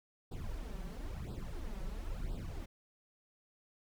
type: noise with flanger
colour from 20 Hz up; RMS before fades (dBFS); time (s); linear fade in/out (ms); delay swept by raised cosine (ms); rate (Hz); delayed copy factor
brown; -41; 0.31-2.66; 10; 0.23 to 5.33; 0.99; +1
effects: none